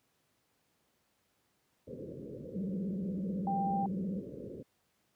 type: low-pass noise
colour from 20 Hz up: white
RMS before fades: -44 dBFS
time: 1.87-4.63 s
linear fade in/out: 10 ms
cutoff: 550 Hz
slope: 96 dB/octave
type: tone with vibrato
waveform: sine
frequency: 190.9 Hz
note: G3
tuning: 46 cents flat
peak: -33 dBFS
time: 2.54-4.21 s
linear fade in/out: 20 ms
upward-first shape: sine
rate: 16 Hz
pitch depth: 140 cents each way
type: tone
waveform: sine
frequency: 790 Hz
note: G5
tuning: 13 cents sharp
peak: -31 dBFS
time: 3.47-3.86 s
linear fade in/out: 2 ms
effects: pink hiss -75 dBFS RMS until 5.15 s + high-pass 100 Hz 12 dB/octave